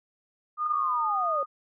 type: tone with pitch glide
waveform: sine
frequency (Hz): 1221 to 1231.6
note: D#6 to D#6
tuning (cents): -33 to -18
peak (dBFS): -25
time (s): 0.57-1.46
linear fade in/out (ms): 50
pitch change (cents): +15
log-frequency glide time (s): 0.76-1.22
type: linear sweep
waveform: sine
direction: down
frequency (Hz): 1244.5 to 539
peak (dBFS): -29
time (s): 0.66-1.43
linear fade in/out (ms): 2
effects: none